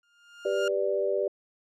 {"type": "tone with exponential growth", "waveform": "30% pulse", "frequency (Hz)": 1409, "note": "F6", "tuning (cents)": 15, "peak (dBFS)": -26, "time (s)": [0.03, 0.68], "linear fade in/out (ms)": 2, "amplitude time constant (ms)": 140}
{"type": "chord", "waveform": "sine", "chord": "G major", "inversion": "none", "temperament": "equal with one note detuned", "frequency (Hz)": [392, 491, 587.3], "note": ["G4", "B4", "D5"], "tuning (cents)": [0, -10, 0], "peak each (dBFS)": [-28, -31, -28], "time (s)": [0.45, 1.28], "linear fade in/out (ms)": 5}
{"effects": ["low-pass 7000 Hz 12 dB/octave"]}